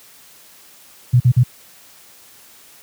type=tone bursts; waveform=sine; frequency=123.47 Hz; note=B2; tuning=in tune; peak=-7 dBFS; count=3; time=1.13-1.435 s; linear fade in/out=10 ms; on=71 ms; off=46 ms; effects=white hiss -46 dBFS RMS until 2.82 s + high-pass 80 Hz 12 dB/octave